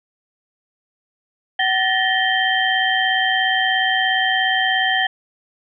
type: tone cluster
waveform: sine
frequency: 755 / 1763 / 1880 / 3137 Hz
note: F#5 / A6 / A#6 / G7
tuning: +35 / +3 / +14 / +1 cents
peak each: -21 dBFS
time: 1.59-5.07 s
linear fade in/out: 5 ms
effects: none